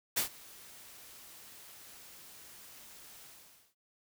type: noise with ADSR envelope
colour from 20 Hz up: white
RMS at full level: -29 dBFS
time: 0.16-3.75 s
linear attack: 15 ms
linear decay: 110 ms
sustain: -24 dB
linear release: 520 ms
effects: none